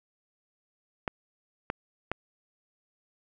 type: clicks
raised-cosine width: 0.5 ms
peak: -14 dBFS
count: 3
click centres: 1.078 / 1.701 / 2.116 s
effects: none